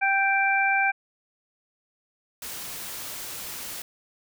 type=harmonic tone; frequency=784 Hz; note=G5; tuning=in tune; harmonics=1 / 2 / 3; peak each=-24 / -24 / -24 dBFS; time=0.01-0.92 s; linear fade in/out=20 ms
type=noise; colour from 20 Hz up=white; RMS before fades=-36 dBFS; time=2.42-3.82 s; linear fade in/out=2 ms
effects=none